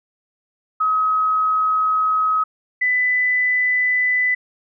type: tone pair in turn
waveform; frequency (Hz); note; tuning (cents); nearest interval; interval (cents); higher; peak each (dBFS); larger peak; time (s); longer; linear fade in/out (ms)
sine; 1272 / 1997.1; D#6 / B6; +38 / +19; minor sixth; 781; second; -15; neither; 0.8-2.44 / 2.81-4.35; first; 10
effects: none